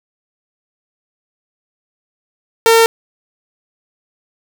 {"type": "tone", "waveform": "sawtooth", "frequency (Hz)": 455.3, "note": "A#4", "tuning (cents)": -41, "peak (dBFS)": -3, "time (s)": [2.66, 2.86], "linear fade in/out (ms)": 0, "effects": ["7-bit"]}